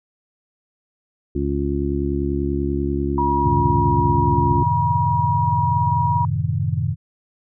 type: harmonic tone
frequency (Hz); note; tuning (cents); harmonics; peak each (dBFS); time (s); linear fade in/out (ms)
70.2; C#2; +22; 1 / 2 / 3 / 4 / 5; -24 / -27 / -29 / -25 / -24; 1.35-4.63; 5
type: tone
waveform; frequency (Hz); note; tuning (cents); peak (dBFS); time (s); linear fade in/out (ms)
sine; 960; B5; -49; -18; 3.18-6.25; 2
type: chord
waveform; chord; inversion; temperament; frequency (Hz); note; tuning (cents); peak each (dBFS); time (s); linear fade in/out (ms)
sine; F# diminished seventh; none; equal; 92.5 / 110 / 130.81 / 155.56; F#2 / A2 / C3 / Eb3; 0 / 0 / 0 / 0; -24; 3.42-6.96; 50
effects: none